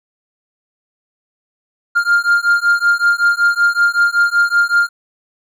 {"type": "beating tone pair", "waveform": "triangle", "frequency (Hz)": [1400, 1405.3], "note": ["F6", "F6"], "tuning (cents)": [4, 10], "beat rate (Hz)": 5.3, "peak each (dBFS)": -12, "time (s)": [1.95, 4.89], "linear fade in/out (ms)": 20, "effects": []}